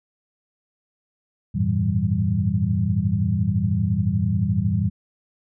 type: tone cluster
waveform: sine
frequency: 89.6 / 103.4 / 115.2 / 162.2 / 193 Hz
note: F2 / G#2 / A#2 / E3 / G3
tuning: +45 / -7 / -20 / -28 / -27 cents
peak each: -26 / -24 / -25 / -26 / -24 dBFS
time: 1.54-4.9 s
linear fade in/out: 20 ms
effects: none